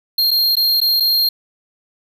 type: tone with dropouts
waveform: square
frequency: 4214 Hz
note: C8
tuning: 12 cents sharp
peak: -13 dBFS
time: 0.18-1.29 s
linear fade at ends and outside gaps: 5 ms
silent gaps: 0.308-0.312 / 0.555-0.567 / 0.804-0.814 / 1-1.004 s
effects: none